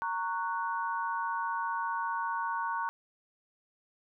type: chord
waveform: sine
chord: F# major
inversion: first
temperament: just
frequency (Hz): 925 / 1110 / 1480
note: A#5 / C#6 / F#6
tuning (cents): -14 / +2 / 0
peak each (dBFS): -33 / -35 / -37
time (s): 0.02-2.89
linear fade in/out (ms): 0
effects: none